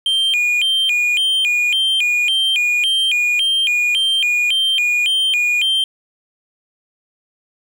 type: tone with vibrato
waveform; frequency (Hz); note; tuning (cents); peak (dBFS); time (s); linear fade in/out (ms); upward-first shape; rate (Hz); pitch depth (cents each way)
triangle; 2774; F7; -12; -12; 0.06-5.84; 2; square; 1.8; 220
effects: 7-bit